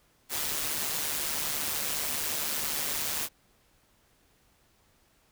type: noise with amplitude modulation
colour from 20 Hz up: white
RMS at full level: -29 dBFS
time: 0.29-3.29 s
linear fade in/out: 50 ms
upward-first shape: sine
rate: 149 Hz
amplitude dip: 55%
effects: pink hiss -66 dBFS RMS until 5.31 s